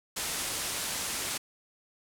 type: low-pass noise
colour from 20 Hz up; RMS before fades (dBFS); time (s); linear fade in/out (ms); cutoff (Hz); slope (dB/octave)
white; -34; 0.16-1.38; 10; 11000; 24
effects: none